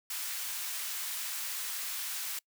white high-pass noise, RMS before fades -37 dBFS, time 0.1-2.39 s, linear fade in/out 5 ms, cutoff 1200 Hz, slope 12 dB/octave, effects noise-tail reverb RT60 0.1 s tail -25 dB re dry

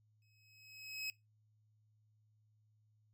25% pulse tone with exponential growth, 2557 Hz, D#7, 47 cents sharp, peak -34 dBFS, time 0.22-1.1 s, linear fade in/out 1 ms, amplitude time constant 190 ms, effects noise-tail reverb RT60 0.2 s tail -20 dB re dry + added 107 Hz sine -70 dBFS peak until 3.13 s

